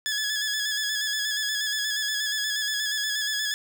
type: tone with vibrato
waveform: 15% pulse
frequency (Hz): 1701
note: G#6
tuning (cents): +41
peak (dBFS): -19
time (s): 0.06-3.54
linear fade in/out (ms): 0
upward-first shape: square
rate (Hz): 8.4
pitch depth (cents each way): 32
effects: none